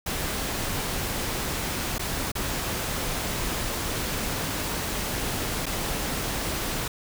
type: noise with dropouts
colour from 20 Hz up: pink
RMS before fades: -29 dBFS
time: 0.06-6.88 s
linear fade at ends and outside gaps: 5 ms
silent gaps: 1.983-1.993 / 2.318-2.352 / 5.658-5.664 s
effects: none